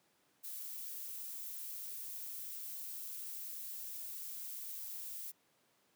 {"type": "noise", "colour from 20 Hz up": "violet", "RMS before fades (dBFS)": -45, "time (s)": [0.43, 5.32], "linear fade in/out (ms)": 20, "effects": ["pink hiss -73 dBFS RMS until 5.95 s", "high-pass 200 Hz 12 dB/octave"]}